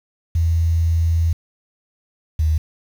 sine tone pair in turn, 82.8 / 78.15 Hz, E2 / D#2, +8 / +8 cents, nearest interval minor second, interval 100 cents, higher first, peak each -14 dBFS, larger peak neither, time 0.35-1.33 / 2.39-2.58 s, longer first, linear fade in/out 5 ms, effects 7-bit

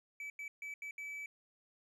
triangle tone bursts at uneven times, 2300 Hz, D7, 37 cents flat, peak -40 dBFS, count 5, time 0.2-0.3 / 0.39-0.48 / 0.62-0.74 / 0.82-0.91 / 0.98-1.26 s, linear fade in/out 2 ms, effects resampled to 32000 Hz

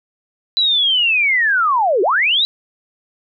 sine linear two-way sweep, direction down then up, 3998 to 348.1 to 3998 Hz, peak -12 dBFS, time 0.57-2.45 s, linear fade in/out 0 ms, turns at 2.02 s, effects none

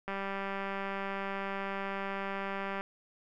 click train, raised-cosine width 0.5 ms, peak -22 dBFS, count 536, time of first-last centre 0.08-2.81 s, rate 196 Hz, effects none

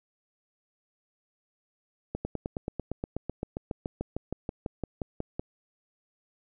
slowing click train, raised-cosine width 2 ms, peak -18 dBFS, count 24, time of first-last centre 2.15-5.395 s, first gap 100 ms, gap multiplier 1.03, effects none

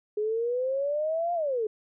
sine exponential two-way sweep, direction up then down, 415.9 to 706 to 415.9 Hz, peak -25 dBFS, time 0.17-1.67 s, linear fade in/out 5 ms, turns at 1.34 s, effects none

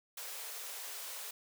white high-pass noise, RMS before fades -44 dBFS, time 0.17-1.31 s, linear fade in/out 5 ms, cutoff 400 Hz, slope 96 dB/octave, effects none

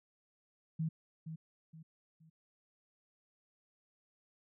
sine tone with echo, 160.2 Hz, E3, 49 cents flat, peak -32 dBFS, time 0.79-0.89 s, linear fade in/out 10 ms, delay 470 ms, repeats 3, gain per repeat -9 dB, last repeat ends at 2.3 s, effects none

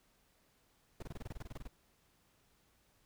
brown noise bursts, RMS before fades -43 dBFS, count 14, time 1-1.676 s, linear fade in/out 5 ms, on 26 ms, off 24 ms, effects pink hiss -72 dBFS RMS until 3.05 s

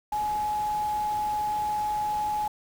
sine tone in noise, 843 Hz, G#5, 26 cents sharp, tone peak -25 dBFS, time 0.12-2.48 s, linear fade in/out 5 ms, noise pink, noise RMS -43 dBFS, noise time 0.12-2.48 s, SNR +15 dB, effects none

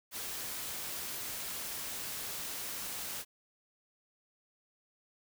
white noise, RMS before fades -40 dBFS, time 0.11-3.25 s, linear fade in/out 50 ms, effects none

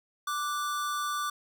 square tone pair together, 1174.7 / 1480 Hz, D6 / F#6, 0 / 0 cents, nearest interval major third, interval 400 cents, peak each -31 / -38 dBFS, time 0.27-1.3 s, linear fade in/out 5 ms, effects none

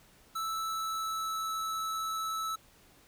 square tone with pitch glide, 1317 to 1307.9 Hz, E6 to E6, -2 to -14 cents, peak -33 dBFS, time 0.35-2.56 s, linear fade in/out 10 ms, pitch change -12 cents, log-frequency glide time 0.47-1.49 s, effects pink hiss -61 dBFS RMS until 3.07 s

